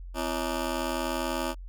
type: ring-modulated tone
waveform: 15% pulse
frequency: 298.7 Hz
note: D4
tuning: 29 cents sharp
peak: -19 dBFS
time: 0.14-1.55 s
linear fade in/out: 50 ms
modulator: 40.1 Hz
effects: added 44 Hz sine -38 dBFS peak until 1.68 s